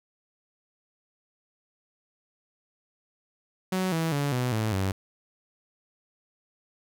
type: tone with pitch steps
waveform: sawtooth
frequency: 186.4 / 163.21 / 142.91 / 125.13 / 109.56 / 95.93 Hz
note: F#3 / E3 / D3 / B2 / A2 / G2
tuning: +13 / -17 / -47 / +23 / -7 / -37 cents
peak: -21 dBFS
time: 3.72-4.92 s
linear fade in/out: 5 ms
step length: 200 ms
effects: none